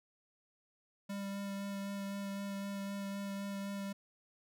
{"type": "tone with vibrato", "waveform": "square", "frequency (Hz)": 198.6, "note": "G3", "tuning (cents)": 23, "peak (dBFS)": -39, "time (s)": [1.09, 3.93], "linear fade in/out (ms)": 10, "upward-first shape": "sine", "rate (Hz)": 3.9, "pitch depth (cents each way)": 12, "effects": []}